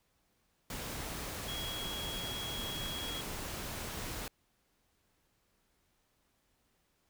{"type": "tone in noise", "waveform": "sine", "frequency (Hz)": 3309, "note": "G#7", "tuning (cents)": -7, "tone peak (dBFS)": -40, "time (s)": [1.48, 3.21], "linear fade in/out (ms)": 2, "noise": "pink", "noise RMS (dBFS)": -41, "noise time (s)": [0.7, 4.28], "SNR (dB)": -2, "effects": ["pink hiss -75 dBFS RMS until 7.09 s"]}